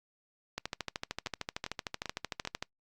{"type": "two click trains", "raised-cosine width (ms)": 0.2, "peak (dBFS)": [-19, -17], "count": [4, 28], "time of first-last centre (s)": [[1.27, 2.451], [0.58, 2.625]], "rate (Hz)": [2.54, 13.2], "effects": ["noise-tail reverb RT60 0.1 s tail -24 dB re dry", "Opus 48 kbps"]}